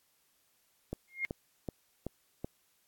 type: click train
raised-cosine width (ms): 2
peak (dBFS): -23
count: 5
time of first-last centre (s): 0.93-2.445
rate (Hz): 2.64
type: tone with exponential growth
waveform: sine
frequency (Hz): 2133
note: C7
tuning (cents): +33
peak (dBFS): -27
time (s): 1.08-1.25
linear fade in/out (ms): 0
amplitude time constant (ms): 36
effects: white hiss -72 dBFS RMS until 2.87 s + AAC 64 kbps